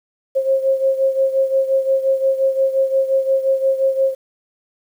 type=beating tone pair; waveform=sine; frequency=534 / 539.7 Hz; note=C5 / C#5; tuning=+35 / -46 cents; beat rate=5.7 Hz; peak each=-15 / -20 dBFS; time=0.35-4.15 s; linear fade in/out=20 ms; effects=8-bit